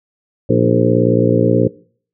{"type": "harmonic tone with a mistuned harmonic", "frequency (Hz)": 58.6, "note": "A#1", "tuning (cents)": 10, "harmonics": [2, 3, 4, 5, 6, 7, 8, 9], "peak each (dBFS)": [-17, -18, -19, -18, -22, -19, -18, -19], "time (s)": [0.49, 1.68], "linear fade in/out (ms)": 10, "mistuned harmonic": 5, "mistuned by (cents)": 51, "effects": ["noise-tail reverb RT60 0.5 s tail -22 dB re dry"]}